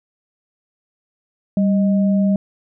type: tone pair together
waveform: sine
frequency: 196.01 / 622.3 Hz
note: G3 / D#5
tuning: 0 / 0 cents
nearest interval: octave + minor sixth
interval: 2000 cents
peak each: -13 / -25 dBFS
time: 1.57-2.36 s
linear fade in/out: 2 ms
effects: none